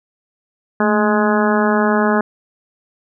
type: harmonic tone with a mistuned harmonic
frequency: 209.8 Hz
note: G#3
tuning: 18 cents sharp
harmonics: 1 / 2 / 3 / 4 / 5 / 6 / 7 / 8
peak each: -16 / -19 / -21 / -22 / -23 / -24 / -24 / -25 dBFS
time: 0.8-2.21 s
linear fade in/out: 2 ms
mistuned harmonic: 1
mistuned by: +64 cents
effects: none